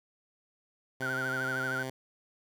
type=tone; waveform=10% pulse; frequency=130.81 Hz; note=C3; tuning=in tune; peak=-27 dBFS; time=1-1.9 s; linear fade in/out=5 ms
type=tone with vibrato; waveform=sine; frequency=1466 Hz; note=F#6; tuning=16 cents flat; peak=-31 dBFS; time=1.02-1.83 s; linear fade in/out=5 ms; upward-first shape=sine; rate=13 Hz; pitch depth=95 cents each way
effects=none